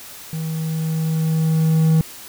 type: tone with level ramp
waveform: triangle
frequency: 159.8 Hz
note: D#3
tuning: 47 cents sharp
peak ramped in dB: -21 to -9 dBFS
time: 0.33-2.01 s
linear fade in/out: 0 ms
effects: white hiss -38 dBFS RMS until 2.28 s